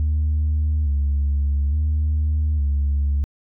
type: tone with vibrato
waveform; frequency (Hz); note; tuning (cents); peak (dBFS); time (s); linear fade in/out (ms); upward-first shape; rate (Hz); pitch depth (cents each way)
sine; 73.42; D2; 0; -15; 0-3.24; 0; square; 0.58; 60
effects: tanh soft clip ceiling -15 dBFS